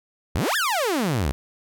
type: exponential two-way sweep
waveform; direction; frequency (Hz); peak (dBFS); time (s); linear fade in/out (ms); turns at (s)
sawtooth; up then down; 58.27 to 1833 to 58.27; -17; 0.35-1.32; 0; 0.56
effects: none